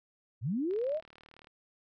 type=linear sweep; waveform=sine; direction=up; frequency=92.5 to 660 Hz; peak=-29 dBFS; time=0.41-1.01 s; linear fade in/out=50 ms
type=click train; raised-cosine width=0.3 ms; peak=-38 dBFS; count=30; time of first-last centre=0.71-1.471 s; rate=38.1 Hz
effects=none